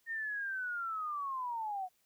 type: linear sweep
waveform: sine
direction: down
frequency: 1846 to 722 Hz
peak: -35 dBFS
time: 0.06-1.89 s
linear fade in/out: 50 ms
effects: white hiss -74 dBFS RMS until 2.05 s